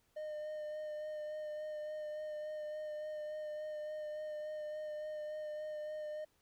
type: tone with vibrato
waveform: triangle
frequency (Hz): 609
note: D#5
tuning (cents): -37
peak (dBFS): -38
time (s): 0.16-6.25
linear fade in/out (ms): 10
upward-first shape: sine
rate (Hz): 3.5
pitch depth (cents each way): 16
effects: pink hiss -75 dBFS RMS until 6.41 s